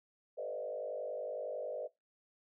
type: tone with frequency modulation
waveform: sine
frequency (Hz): 554.4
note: C#5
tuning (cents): 0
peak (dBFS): -37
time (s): 0.37-1.88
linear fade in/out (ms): 20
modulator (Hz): 50.9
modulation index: 1.8
effects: noise-tail reverb RT60 0.2 s tail -20 dB re dry